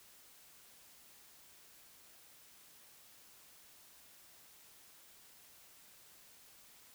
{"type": "silence", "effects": ["white hiss -61 dBFS RMS until 6.94 s"]}